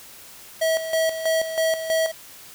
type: tone with tremolo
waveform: square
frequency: 646 Hz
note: E5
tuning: 35 cents flat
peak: -19 dBFS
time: 0.61-2.12 s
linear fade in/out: 10 ms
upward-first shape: square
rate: 3.1 Hz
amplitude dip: 65%
effects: white hiss -44 dBFS RMS until 2.54 s